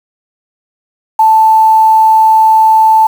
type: tone with quantisation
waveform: sine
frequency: 880 Hz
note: A5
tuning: in tune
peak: -3 dBFS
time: 1.19-3.07 s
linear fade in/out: 5 ms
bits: 5
effects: none